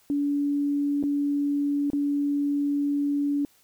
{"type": "tone with dropouts", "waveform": "sine", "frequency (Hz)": 286.5, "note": "D4", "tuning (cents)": -43, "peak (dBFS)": -22, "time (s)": [0.1, 3.45], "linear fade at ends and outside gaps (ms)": 1, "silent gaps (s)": [[1.028, 1.037], [1.902, 1.932]], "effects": ["white hiss -61 dBFS RMS until 3.63 s"]}